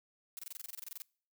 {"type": "noise bursts", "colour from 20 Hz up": "blue", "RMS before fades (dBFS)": -44, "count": 15, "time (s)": [0.37, 1.02], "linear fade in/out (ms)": 0, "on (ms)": 20, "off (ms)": 25, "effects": ["noise-tail reverb RT60 0.5 s tail -25 dB re dry"]}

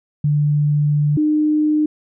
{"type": "tone pair in turn", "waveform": "sine", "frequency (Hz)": [147.6, 304], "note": ["D3", "D#4"], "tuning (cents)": [9, -40], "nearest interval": "octave + minor second", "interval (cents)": 1251, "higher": "second", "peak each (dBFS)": -13, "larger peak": "neither", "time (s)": [[0.24, 1.17], [1.17, 1.86]], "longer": "first", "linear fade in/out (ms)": 5, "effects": []}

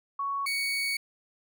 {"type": "tone pair in turn", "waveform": ["sine", "30% pulse"], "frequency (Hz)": [1114, 2234], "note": ["C#6", "C#7"], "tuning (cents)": [8, 13], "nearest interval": "octave", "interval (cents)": 1205, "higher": "second", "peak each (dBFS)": [-28, -25], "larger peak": "second", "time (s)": [[0.19, 0.46], [0.46, 0.97]], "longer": "second", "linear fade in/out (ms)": 5, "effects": []}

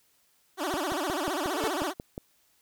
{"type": "tone with vibrato", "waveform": "15% pulse", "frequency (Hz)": 332.2, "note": "E4", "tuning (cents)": 13, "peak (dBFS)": -22, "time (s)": [0.57, 1.94], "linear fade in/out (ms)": 50, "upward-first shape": "sine", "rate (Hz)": 15, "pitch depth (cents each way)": 270}
{"type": "click train", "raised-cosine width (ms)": 2, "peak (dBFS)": -22, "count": 9, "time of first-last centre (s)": [0.74, 2.179], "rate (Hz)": 5.56}
{"type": "tone with exponential growth", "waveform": "sawtooth", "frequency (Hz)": 440, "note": "A4", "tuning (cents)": 0, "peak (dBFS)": -22, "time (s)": [1.39, 1.68], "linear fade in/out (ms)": 5, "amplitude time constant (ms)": 63}
{"effects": ["white hiss -67 dBFS RMS until 2.61 s"]}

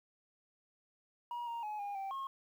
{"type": "tone with pitch steps", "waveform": "sine", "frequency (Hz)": [956, 934, 846, 811, 780, 1081], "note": ["A#5", "A#5", "G#5", "G#5", "G5", "C#6"], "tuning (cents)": [43, 3, 32, -41, -9, -44], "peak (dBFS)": -35, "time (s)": [1.31, 2.27], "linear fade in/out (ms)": 2, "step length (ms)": 160, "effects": ["tanh soft clip ceiling -37 dBFS", "11-bit"]}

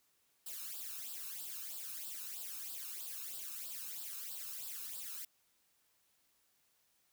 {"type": "noise with flanger", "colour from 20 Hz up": "blue", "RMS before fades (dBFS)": -45, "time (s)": [0.46, 5.25], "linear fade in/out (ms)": 5, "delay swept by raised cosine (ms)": [0.23, 0.78], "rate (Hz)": 3.1, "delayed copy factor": 0.75, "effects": ["white hiss -75 dBFS RMS until 7.12 s"]}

